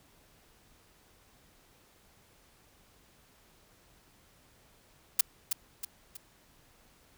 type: noise with echo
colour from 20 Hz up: blue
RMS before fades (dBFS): -22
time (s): 5.19-5.21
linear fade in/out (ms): 5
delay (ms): 320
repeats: 3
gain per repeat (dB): -7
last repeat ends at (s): 6.17
effects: pink hiss -63 dBFS RMS until 7.17 s